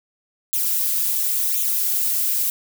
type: noise with flanger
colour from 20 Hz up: violet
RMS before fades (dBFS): -21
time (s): 0.53-2.5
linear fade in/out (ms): 0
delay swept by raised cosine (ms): 0.29 to 4.69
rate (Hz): 0.94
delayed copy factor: +0.8
effects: none